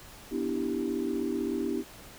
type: chord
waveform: sine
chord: E minor seventh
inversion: second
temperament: equal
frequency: 246.9 / 293.7 / 329.6 / 392 Hz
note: B3 / D4 / E4 / G4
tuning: 0 / 0 / 0 / 0 cents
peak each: -33 dBFS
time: 0.3-1.84 s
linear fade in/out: 50 ms
effects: tanh soft clip ceiling -19 dBFS + pink hiss -49 dBFS RMS until 2.18 s